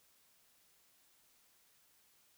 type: silence
effects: white hiss -70 dBFS RMS until 2.37 s